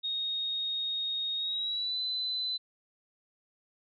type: tone with pitch glide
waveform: sine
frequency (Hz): 3729 to 4020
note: A#7 to B7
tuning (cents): 0 to +30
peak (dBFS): -30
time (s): 0.03-2.58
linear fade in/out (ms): 20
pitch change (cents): +130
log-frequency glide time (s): 1.36-2
effects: none